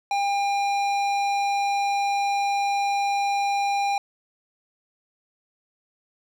triangle tone with hard clipping, 802 Hz, G5, 39 cents sharp, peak -23 dBFS, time 0.11-3.98 s, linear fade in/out 2 ms, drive 17 dB, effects none

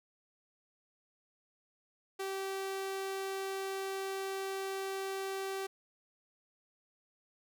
sawtooth tone, 387 Hz, G4, 22 cents flat, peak -32 dBFS, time 2.19-5.67 s, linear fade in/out 10 ms, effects none

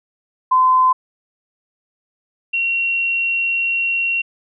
sine tone pair in turn, 1026 / 2739 Hz, C6 / F7, -34 / -34 cents, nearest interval octave + perfect fourth, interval 1700 cents, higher second, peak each -10 / -16 dBFS, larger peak first, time 0.51-0.93 / 2.53-4.22 s, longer second, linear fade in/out 10 ms, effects none

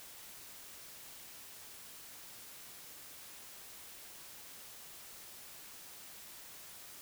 silence, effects white hiss -52 dBFS RMS until 7.01 s

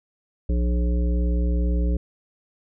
harmonic tone with a mistuned harmonic, 60 Hz, B1, 49 cents flat, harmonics 1 / 3 / 5 / 7 / 9, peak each -19 / -29 / -33 / -36 / -38 dBFS, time 0.49-1.97 s, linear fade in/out 5 ms, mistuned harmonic 3, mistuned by -20 cents, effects none

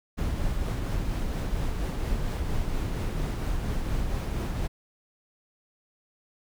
brown noise with tremolo, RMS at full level -27 dBFS, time 0.17-4.68 s, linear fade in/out 20 ms, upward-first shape triangle, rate 4.3 Hz, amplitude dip 30%, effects none

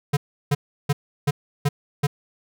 square tone bursts, 143.9 Hz, D3, 35 cents flat, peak -17 dBFS, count 6, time 0.13-2.07 s, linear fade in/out 10 ms, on 40 ms, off 340 ms, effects none

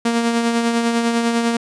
sawtooth tone with tremolo, 233.1 Hz, A#3, in tune, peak -10 dBFS, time 0.05-1.57 s, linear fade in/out 5 ms, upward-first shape triangle, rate 10 Hz, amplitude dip 45%, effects resampled to 22050 Hz

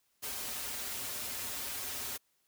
white noise with comb filter, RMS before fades -39 dBFS, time 0.22-2.18 s, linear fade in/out 20 ms, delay 6 ms, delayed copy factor -0.7, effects white hiss -75 dBFS RMS until 2.47 s

